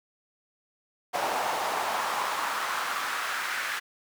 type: noise with high-pass filter sweep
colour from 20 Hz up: brown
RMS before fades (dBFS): -30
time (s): 1.13-3.8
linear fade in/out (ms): 20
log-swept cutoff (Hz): 730 to 1600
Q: 2.2
effects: none